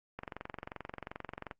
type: click train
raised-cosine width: 0.5 ms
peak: -25 dBFS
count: 31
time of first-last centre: 0.19-1.512 s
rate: 22.7 Hz
effects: noise-tail reverb RT60 0.1 s tail -22 dB re dry + Opus 48 kbps